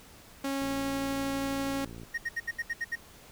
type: tone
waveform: sawtooth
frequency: 274.2 Hz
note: C#4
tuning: 19 cents flat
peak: -26 dBFS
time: 0.44-1.85 s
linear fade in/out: 5 ms
type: click train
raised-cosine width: 3 ms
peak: -32 dBFS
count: 82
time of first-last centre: 0.62-2.034 s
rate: 57.3 Hz
type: tone bursts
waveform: triangle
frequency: 1864.7 Hz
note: A#6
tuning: in tune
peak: -27 dBFS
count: 8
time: 2.14-2.957 s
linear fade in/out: 10 ms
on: 40 ms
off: 71 ms
effects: pink hiss -53 dBFS RMS until 3.31 s

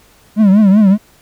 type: tone with vibrato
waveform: triangle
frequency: 203.1 Hz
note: G#3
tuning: 38 cents flat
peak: -3 dBFS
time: 0.36-0.98 s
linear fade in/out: 50 ms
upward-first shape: triangle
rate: 5.2 Hz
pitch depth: 160 cents each way
effects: pink hiss -48 dBFS RMS until 1.21 s

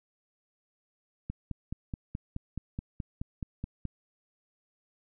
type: click train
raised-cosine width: 5 ms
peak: -22 dBFS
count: 13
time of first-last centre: 1.3-3.853 s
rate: 4.7 Hz
effects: none

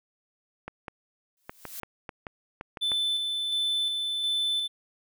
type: clicks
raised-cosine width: 0.5 ms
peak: -21 dBFS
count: 10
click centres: 0.68 / 0.882 / 1.495 / 1.653 / 1.833 / 2.092 / 2.268 / 2.611 / 2.772 / 2.918 s
type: noise with exponential growth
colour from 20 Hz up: blue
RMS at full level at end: -36 dBFS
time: 1.37-1.8 s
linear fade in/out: 1 ms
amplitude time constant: 93 ms
type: tone with tremolo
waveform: triangle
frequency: 3520 Hz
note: A7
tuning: in tune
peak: -23 dBFS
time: 2.81-4.68 s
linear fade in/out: 20 ms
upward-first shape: square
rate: 1.4 Hz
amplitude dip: 30%
effects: none

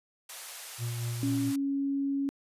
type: band-pass noise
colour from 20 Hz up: white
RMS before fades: -44 dBFS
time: 0.29-1.56 s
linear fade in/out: 5 ms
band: 550 to 13000 Hz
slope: 24 dB/octave
type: tone with tremolo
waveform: triangle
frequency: 118.6 Hz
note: A#2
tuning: 30 cents sharp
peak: -28 dBFS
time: 0.78-1.53 s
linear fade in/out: 50 ms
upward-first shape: sine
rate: 4.3 Hz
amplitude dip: 30%
type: tone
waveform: sine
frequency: 277.2 Hz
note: C#4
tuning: in tune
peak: -27 dBFS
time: 1.23-2.29 s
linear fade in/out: 0 ms
effects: resampled to 32000 Hz

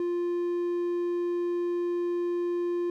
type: tone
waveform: triangle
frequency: 349.2 Hz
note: F4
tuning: in tune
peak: -24 dBFS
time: 0-2.9 s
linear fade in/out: 2 ms
effects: none

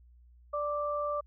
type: tone pair together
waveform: sine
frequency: 587.4 / 1174.7 Hz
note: D5 / D6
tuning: 0 / 0 cents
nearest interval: octave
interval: 1200 cents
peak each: -32 / -33 dBFS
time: 0.53-1.21 s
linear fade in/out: 10 ms
effects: added 60 Hz sine -55 dBFS peak until 1.26 s

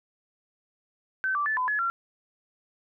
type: tone with pitch steps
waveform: sine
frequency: 1536 / 1167 / 1746 / 1010 / 1700 / 1369 Hz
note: G6 / D6 / A6 / B5 / G#6 / F6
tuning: -36 / -11 / -14 / +39 / +40 / -35 cents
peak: -24 dBFS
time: 1.24-1.9 s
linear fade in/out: 0 ms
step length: 110 ms
effects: none

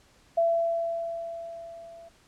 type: tone with level ramp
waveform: sine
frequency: 671 Hz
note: E5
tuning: 31 cents sharp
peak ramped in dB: -19 to -45 dBFS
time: 0.37-2.09 s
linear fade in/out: 10 ms
effects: pink hiss -60 dBFS RMS until 2.27 s + low-pass 9000 Hz 12 dB/octave

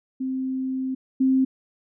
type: tone pair in turn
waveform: sine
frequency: 261.6 / 263.1 Hz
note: C4 / C4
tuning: 0 / +10 cents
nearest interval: unison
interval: 10 cents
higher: second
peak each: -24 / -16 dBFS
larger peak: second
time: 0.2-0.95 / 1.2-1.45 s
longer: first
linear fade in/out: 10 ms
effects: none

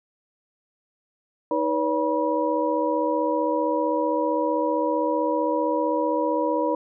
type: tone cluster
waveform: sine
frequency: 314 / 492.5 / 568 / 967 Hz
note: D#4 / B4 / C#5 / B5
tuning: +16 / -5 / +42 / -37 cents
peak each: -26 dBFS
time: 1.51-6.75 s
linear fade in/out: 2 ms
effects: none

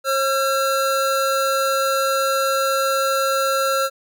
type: tone pair together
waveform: square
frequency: 539.5 / 1358 Hz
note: C#5 / F6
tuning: -47 / -49 cents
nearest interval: octave + major third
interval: 1598 cents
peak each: -21 dBFS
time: 0.04-3.9 s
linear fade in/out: 50 ms
effects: none

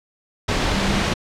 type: tone in noise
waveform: sine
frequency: 196 Hz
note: G3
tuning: in tune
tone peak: -23 dBFS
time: 0.76-1.03 s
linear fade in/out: 10 ms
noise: pink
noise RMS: -20 dBFS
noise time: 0.48-1.14 s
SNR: -6 dB
effects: low-pass 5000 Hz 12 dB/octave

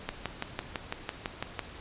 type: click train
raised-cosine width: 0.3 ms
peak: -15 dBFS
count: 10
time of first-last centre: 0.09-1.593 s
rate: 5.99 Hz
effects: pink hiss -46 dBFS RMS until 1.8 s + resampled to 8000 Hz

